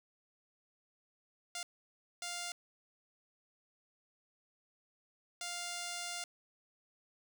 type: tone bursts at uneven times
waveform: 5% pulse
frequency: 700 Hz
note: F5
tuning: 4 cents sharp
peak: -28 dBFS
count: 3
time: 1.55-1.63 / 2.22-2.52 / 5.41-6.24 s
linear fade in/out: 2 ms
effects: none